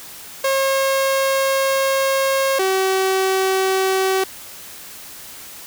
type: tone pair in turn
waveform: sawtooth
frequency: 540 / 381 Hz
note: C#5 / G4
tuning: -45 / -49 cents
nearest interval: tritone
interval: 604 cents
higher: first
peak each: -12 dBFS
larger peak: neither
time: 0.44-2.59 / 2.59-4.24 s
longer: first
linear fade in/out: 5 ms
effects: white hiss -37 dBFS RMS until 5.66 s